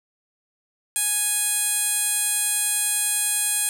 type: tone with band-pass filter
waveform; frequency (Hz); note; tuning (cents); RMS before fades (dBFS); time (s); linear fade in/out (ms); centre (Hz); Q
15% pulse; 830; G#5; -1; -23; 0.96-3.69; 0; 10000; 3
effects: none